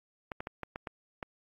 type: clicks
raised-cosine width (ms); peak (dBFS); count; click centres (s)
0.5; -22; 7; 0.318 / 0.405 / 0.471 / 0.633 / 0.759 / 0.872 / 1.228
effects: AAC 32 kbps